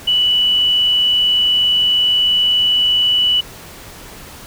sine tone, 2960 Hz, F#7, in tune, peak -11 dBFS, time 0.07-3.41 s, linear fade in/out 10 ms, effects pink hiss -36 dBFS RMS until 4.46 s

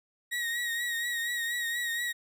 35% pulse tone with vibrato, 1891 Hz, A#6, 24 cents sharp, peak -28 dBFS, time 0.31-2.13 s, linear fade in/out 20 ms, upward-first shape triangle, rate 4.2 Hz, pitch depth 50 cents each way, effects none

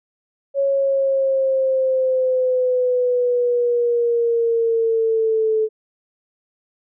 sine linear sweep, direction down, 554.4 to 434.3 Hz, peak -15 dBFS, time 0.54-5.69 s, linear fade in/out 50 ms, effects none

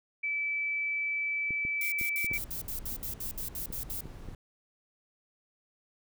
sine tone, 2310 Hz, D7, 29 cents flat, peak -29 dBFS, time 0.23-2.38 s, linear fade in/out 10 ms
clicks, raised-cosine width 3 ms, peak -29 dBFS, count 8, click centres 1.507 / 1.651 / 2.013 / 2.245 / 2.314 / 3.703 / 4.056 / 4.287 s
violet noise bursts, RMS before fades -37 dBFS, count 13, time 1.81-4.008 s, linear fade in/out 2 ms, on 110 ms, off 64 ms
brown noise, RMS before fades -44 dBFS, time 2.3-4.35 s, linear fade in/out 2 ms
effects none

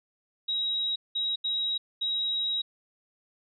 sine tone bursts at uneven times, 3828 Hz, A#7, 45 cents sharp, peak -26 dBFS, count 4, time 0.48-0.96 / 1.15-1.36 / 1.44-1.78 / 2.01-2.62 s, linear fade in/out 10 ms, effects none

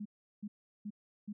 sine tone bursts, 207.7 Hz, G#3, in tune, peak -38 dBFS, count 4, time 0-1.33 s, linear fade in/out 10 ms, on 55 ms, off 370 ms, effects none

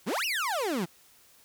30% pulse exponential two-way sweep, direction up then down, 157.9 to 2960 to 157.9 Hz, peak -25 dBFS, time 0.06-0.86 s, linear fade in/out 20 ms, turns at 0.25 s, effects white hiss -59 dBFS RMS until 1.44 s

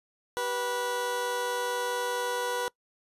20% pulse tone pair together, 384.9 / 489.3 Hz, G4 / B4, -32 / -16 cents, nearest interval major third, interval 416 cents, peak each -34 / -24 dBFS, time 0.37-2.68 s, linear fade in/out 0 ms, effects noise-tail reverb RT60 0.1 s tail -23 dB re dry + resampled to 32000 Hz

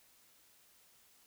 silence, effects white hiss -66 dBFS RMS until 1.26 s

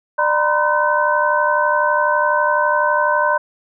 sine tone cluster, 598 / 949 / 1021 / 1520 Hz, D5 / A#5 / C6 / F#6, +31 / +31 / -43 / +46 cents, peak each -19 dBFS, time 0.18-3.38 s, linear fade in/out 10 ms, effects none

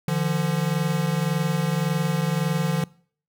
square tone pair together, 149.42 / 171.2 Hz, D3 / F3, +30 / -34 cents, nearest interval major second, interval 236 cents, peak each -25 dBFS, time 0.08-2.84 s, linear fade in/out 2 ms, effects noise-tail reverb RT60 0.5 s tail -23 dB re dry

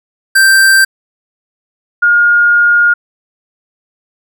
square / sine tone pair in turn, 1568 / 1423.8 Hz, G6 / F6, 0 / +33 cents, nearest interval major second, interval 167 cents, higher first, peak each -5 dBFS, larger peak neither, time 0.35-0.85 / 2.02-2.94 s, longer second, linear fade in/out 10 ms, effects none

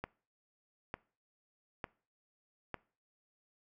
click train, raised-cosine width 0.5 ms, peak -23 dBFS, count 4, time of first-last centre 0.04-2.743 s, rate 1.11 Hz, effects noise-tail reverb RT60 0.4 s tail -22 dB re dry

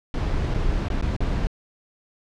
brown noise with dropouts, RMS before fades -23 dBFS, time 0.14-1.47 s, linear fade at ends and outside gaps 1 ms, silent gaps 0.54-0.544 / 0.885-0.901 / 1.013-1.024 / 1.165-1.205 s, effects low-pass 5000 Hz 12 dB/octave

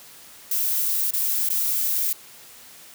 violet noise with dropouts, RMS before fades -23 dBFS, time 0.51-2.13 s, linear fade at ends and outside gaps 5 ms, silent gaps 1.109-1.134 / 1.49-1.5 s, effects white hiss -46 dBFS RMS until 2.94 s + high-pass 60 Hz 12 dB/octave

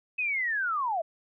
sine linear sweep, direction down, 2570 to 620 Hz, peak -26 dBFS, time 0.18-1.02 s, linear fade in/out 10 ms, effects none

